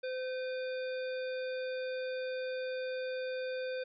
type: harmonic tone with a mistuned harmonic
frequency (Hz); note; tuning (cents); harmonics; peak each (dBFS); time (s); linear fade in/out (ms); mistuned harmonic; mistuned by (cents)
513; C5; -34; 1 / 3 / 5 / 7 / 9; -35 / -45 / -49 / -52 / -54; 0.03-3.84; 10; 5; -84
effects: none